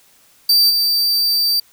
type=tone with level steps; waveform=45% pulse; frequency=4651 Hz; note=D8; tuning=18 cents flat; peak=-9 / -13 dBFS; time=0.49-1.6 s; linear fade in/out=5 ms; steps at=0.69 s; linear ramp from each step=20 ms; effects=white hiss -52 dBFS RMS until 1.72 s